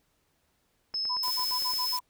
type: click train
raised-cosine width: 0.5 ms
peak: -31 dBFS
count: 8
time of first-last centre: 0.94-1.736 s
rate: 8.79 Hz
type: tone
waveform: sine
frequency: 5200 Hz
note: E8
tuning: 24 cents flat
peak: -28 dBFS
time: 0.94-1.97 s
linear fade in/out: 5 ms
type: tone bursts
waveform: sine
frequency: 996 Hz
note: B5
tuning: 14 cents sharp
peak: -31 dBFS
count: 7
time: 1.09-2.004 s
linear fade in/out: 20 ms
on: 86 ms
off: 52 ms
type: noise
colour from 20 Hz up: blue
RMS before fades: -37 dBFS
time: 1.23-1.99 s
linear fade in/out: 2 ms
effects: pink hiss -72 dBFS RMS until 2.09 s